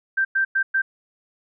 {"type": "tone bursts at uneven times", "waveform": "sine", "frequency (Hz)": 1568, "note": "G6", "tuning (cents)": 0, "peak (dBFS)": -17, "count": 4, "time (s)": [[0.17, 0.25], [0.35, 0.45], [0.55, 0.63], [0.74, 0.82]], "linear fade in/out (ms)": 10, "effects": []}